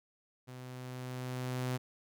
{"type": "tone with level ramp", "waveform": "sawtooth", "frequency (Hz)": 126.9, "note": "B2", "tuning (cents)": 47, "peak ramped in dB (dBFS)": [-42, -28], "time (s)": [0.47, 1.78], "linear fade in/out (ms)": 20, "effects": []}